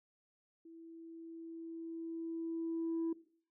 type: tone with level ramp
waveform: sine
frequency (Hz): 329.6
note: E4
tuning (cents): 0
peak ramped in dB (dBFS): -52 to -31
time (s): 0.65-3.13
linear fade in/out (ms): 5
effects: noise-tail reverb RT60 0.5 s tail -19 dB re dry + tanh soft clip ceiling -31 dBFS